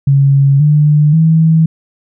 sine tone with pitch steps, 138.59 / 149.4 / 161.05 Hz, C#3 / D3 / E3, 0 / +30 / -40 cents, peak -5 dBFS, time 0.07-1.66 s, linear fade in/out 5 ms, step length 530 ms, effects none

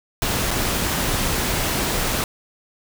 pink noise with dropouts, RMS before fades -22 dBFS, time 0.22-2.24 s, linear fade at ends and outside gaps 1 ms, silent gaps 0.508-0.512 s, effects none

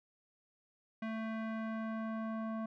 square tone with low-pass filter sweep, 222 Hz, A3, 16 cents sharp, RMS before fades -39 dBFS, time 1.02-2.66 s, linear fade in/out 5 ms, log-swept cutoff 2100 to 1100 Hz, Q 1.6, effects none

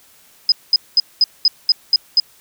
sine tone bursts, 5030 Hz, D#8, 18 cents sharp, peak -8 dBFS, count 8, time 0.49-2.2 s, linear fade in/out 2 ms, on 30 ms, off 210 ms, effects white hiss -50 dBFS RMS until 2.4 s

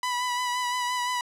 sawtooth tone with vibrato, 987.8 Hz, B5, in tune, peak -22 dBFS, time 0.03-1.21 s, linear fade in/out 2 ms, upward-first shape sine, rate 5.8 Hz, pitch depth 25 cents each way, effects low-pass 10000 Hz 12 dB/octave

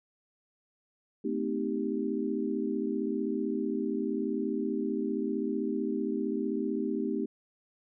sine chord, A half-diminished seventh, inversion none, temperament equal with one note detuned, 220 / 255.4 / 311.1 / 392 Hz, A3 / C4 / Eb4 / G4, 0 / -42 / 0 / 0 cents, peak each -34 dBFS, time 1.24-7.26 s, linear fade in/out 10 ms, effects none

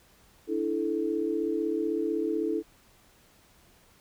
sine chord, D suspended second, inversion none, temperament equal with one note detuned, 293.7 / 329.6 / 435.7 Hz, D4 / E4 / A4, 0 / 0 / -17 cents, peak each -33 / -29 / -30 dBFS, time 0.47-2.63 s, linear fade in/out 50 ms, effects pink hiss -60 dBFS RMS until 4 s

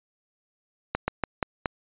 slowing click train, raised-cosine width 0.5 ms, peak -9 dBFS, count 5, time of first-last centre 0.95-1.658 s, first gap 130 ms, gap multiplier 1.21, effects resampled to 8000 Hz

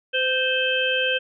harmonic tone with a mistuned harmonic, 521 Hz, C5, 7 cents flat, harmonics 1 / 3 / 5 / 6, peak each -25 / -25 / -25 / -25 dBFS, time 0.13-1.19 s, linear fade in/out 20 ms, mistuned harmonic 1, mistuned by -24 cents, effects none

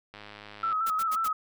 click train, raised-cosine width 0.3 ms, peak -28 dBFS, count 62, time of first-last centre 0.14-0.727 s, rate 104 Hz
sine tone with vibrato, 1300 Hz, E6, 24 cents flat, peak -25 dBFS, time 0.63-1.33 s, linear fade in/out 5 ms, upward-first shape square, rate 5.6 Hz, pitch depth 41 cents each way
white noise bursts, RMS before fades -38 dBFS, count 4, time 0.86-1.283 s, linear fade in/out 10 ms, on 45 ms, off 81 ms
effects none

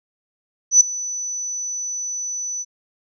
sine tone with ADSR envelope, 5980 Hz, F#8, 17 cents sharp, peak -5 dBFS, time 0.71-2.65 s, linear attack 96 ms, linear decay 7 ms, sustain -19 dB, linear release 38 ms, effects none

